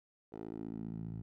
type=tone with band-pass filter sweep; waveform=10% pulse; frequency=55 Hz; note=A1; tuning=in tune; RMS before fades=-43 dBFS; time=0.32-1.22 s; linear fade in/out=10 ms; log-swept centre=470 to 120 Hz; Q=2; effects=none